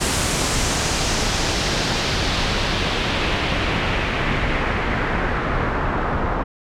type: noise with low-pass filter sweep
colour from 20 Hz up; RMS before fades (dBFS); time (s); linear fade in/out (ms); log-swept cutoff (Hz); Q
pink; -21; 0-6.44; 20; 8900 to 1200; 1.5
effects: none